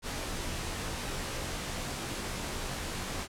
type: noise with comb filter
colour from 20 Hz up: pink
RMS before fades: -36 dBFS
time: 0.02-3.28 s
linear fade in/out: 50 ms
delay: 19 ms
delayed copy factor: -0.6
effects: low-pass 10000 Hz 12 dB/octave